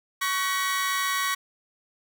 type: tone cluster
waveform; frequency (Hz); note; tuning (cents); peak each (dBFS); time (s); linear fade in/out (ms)
sawtooth; 1118 / 1513 / 1915; C#6 / F#6 / A#6; +14 / +38 / +46; -23 / -30 / -25; 0.21-1.35; 10
effects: none